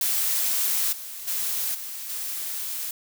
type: noise with level steps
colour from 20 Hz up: blue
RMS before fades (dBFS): -24 / -37 / -27 / -35 / -31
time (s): 0.01-2.91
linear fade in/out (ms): 2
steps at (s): 0.92 / 1.27 / 1.74 / 2.09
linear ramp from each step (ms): 10
effects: none